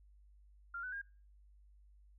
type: tone with pitch steps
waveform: sine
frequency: 1391 / 1499.5 / 1616.4 Hz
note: F6 / F#6 / G#6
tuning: -7 / +23 / -47 cents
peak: -40 dBFS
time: 0.74-1.016 s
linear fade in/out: 5 ms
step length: 92 ms
effects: noise-tail reverb RT60 0.4 s tail -26 dB re dry + added 50 Hz sine -60 dBFS peak until 2.18 s